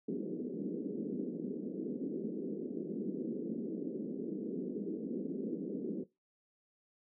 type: band-pass noise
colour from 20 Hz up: pink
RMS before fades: -39 dBFS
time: 0.08-6.04 s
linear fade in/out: 5 ms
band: 190 to 440 Hz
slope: 48 dB/octave
effects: noise-tail reverb RT60 0.2 s tail -18 dB re dry